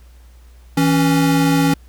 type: tone pair together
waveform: square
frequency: 162.93 / 277.2 Hz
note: E3 / C#4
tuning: -20 / 0 cents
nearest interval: major sixth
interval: 920 cents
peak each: -17 / -15 dBFS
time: 0.77-1.74 s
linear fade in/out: 5 ms
effects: added 60 Hz sine -41 dBFS peak until 1.88 s + pink hiss -55 dBFS RMS until 1.88 s